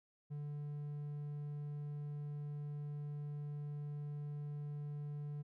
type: tone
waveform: triangle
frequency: 146.6 Hz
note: D3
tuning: 3 cents flat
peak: -39 dBFS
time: 0.3-5.43 s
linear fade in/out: 20 ms
effects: none